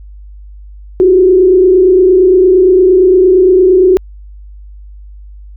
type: tone with frequency modulation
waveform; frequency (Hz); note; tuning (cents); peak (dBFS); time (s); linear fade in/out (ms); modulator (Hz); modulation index
sine; 370.6; F#4; +3; -3; 1-3.97; 0; 28.7; 0.67
effects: added 50 Hz sine -29 dBFS peak until 5.56 s